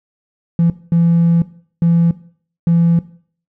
triangle tone bursts at uneven times, 168.7 Hz, E3, 40 cents sharp, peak -6 dBFS, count 4, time 0.59-0.7 / 0.92-1.42 / 1.82-2.11 / 2.67-2.99 s, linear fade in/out 2 ms, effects noise-tail reverb RT60 0.5 s tail -19 dB re dry + tanh soft clip ceiling -5 dBFS

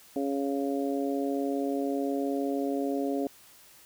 harmonic tone, 139 Hz, C#3, 5 cents sharp, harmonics 2 / 3 / 4 / 5, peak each -29 / -33 / -35 / -37 dBFS, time 0.16-3.27 s, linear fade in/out 2 ms, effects white hiss -55 dBFS RMS until 3.85 s

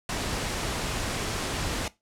pink noise, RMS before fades -30 dBFS, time 0.09-1.88 s, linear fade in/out 2 ms, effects noise-tail reverb RT60 0.2 s tail -18 dB re dry + low-pass 9000 Hz 12 dB/octave

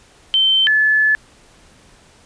sine tone pair in turn, 3100 / 1728.3 Hz, G7 / A6, -20 / -31 cents, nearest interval minor seventh, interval 1011 cents, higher first, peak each -11 dBFS, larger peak neither, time 0.34-0.67 / 0.67-1.15 s, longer second, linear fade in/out 0 ms, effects pink hiss -49 dBFS RMS until 2.25 s + resampled to 22050 Hz

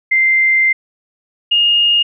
sine tone pair in turn, 2087 / 2844 Hz, C7 / F7, -5 / +31 cents, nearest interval perfect fourth, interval 536 cents, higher second, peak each -9 / -9 dBFS, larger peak neither, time 0.11-0.73 / 1.51-2.03 s, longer first, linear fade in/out 10 ms, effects none

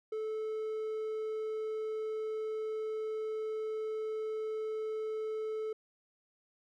triangle tone, 435.7 Hz, A4, 17 cents flat, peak -32 dBFS, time 0.12-5.73 s, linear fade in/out 5 ms, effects none

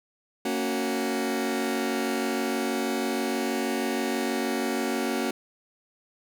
sawtooth chord, F# major, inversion first, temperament just, 231.2 / 277.5 / 370 Hz, A#3 / C#4 / F#4, -14 / +2 / 0 cents, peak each -26 / -26 / -26 dBFS, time 0.45-5.31 s, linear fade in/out 5 ms, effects none

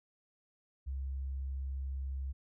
sine tone, 67.2 Hz, C2, 47 cents sharp, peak -35 dBFS, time 0.86-2.33 s, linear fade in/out 20 ms, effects none

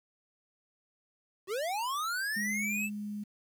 square linear sweep, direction up, 353.8 to 2681 Hz, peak -32 dBFS, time 1.47-2.9 s, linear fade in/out 50 ms
sine tone, 207.7 Hz, G#3, in tune, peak -35 dBFS, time 2.36-3.24 s, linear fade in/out 10 ms
effects 10-bit

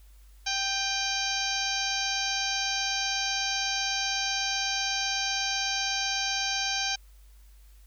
harmonic tone with a mistuned harmonic, 784 Hz, G5, in tune, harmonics 1 / 2 / 3 / 4 / 5 / 6 / 7 / 8, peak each -35 / -35 / -35 / -35 / -35 / -35 / -35 / -35 dBFS, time 0.46-6.96 s, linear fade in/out 10 ms, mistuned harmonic 3, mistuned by +42 cents, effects added 50 Hz sine -50 dBFS peak until 7.86 s + white hiss -64 dBFS RMS until 7.86 s

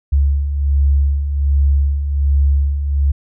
sine beating tone pair, 69.2 / 70.5 Hz, C#2 / C#2, -2 / +30 cents, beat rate 1.3 Hz, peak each -20 / -12 dBFS, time 0.12-3.12 s, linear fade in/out 10 ms, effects none

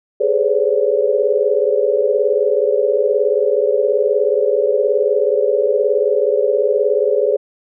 sine tone cluster, 408.9 / 427.8 / 513 / 570 Hz, G#4 / A4 / C5 / C#5, -27 / -49 / -34 / +48 cents, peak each -18 dBFS, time 0.2-7.37 s, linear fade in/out 10 ms, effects none

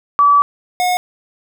sine / square tone pair in turn, 1150 / 724.5 Hz, D6 / F#5, -37 / -37 cents, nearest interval minor sixth, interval 800 cents, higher first, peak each -7 / -14 dBFS, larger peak first, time 0.19-0.42 / 0.8-0.97 s, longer first, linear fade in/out 0 ms, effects none

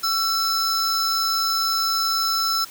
square tone pair together, 1338 / 5260 Hz, E6 / E8, +25 / -5 cents, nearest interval 2 octaves, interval 2370 cents, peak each -23 / -23 dBFS, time 0.03-2.65 s, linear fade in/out 10 ms, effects white hiss -42 dBFS RMS until 2.7 s + high-pass 80 Hz 12 dB/octave

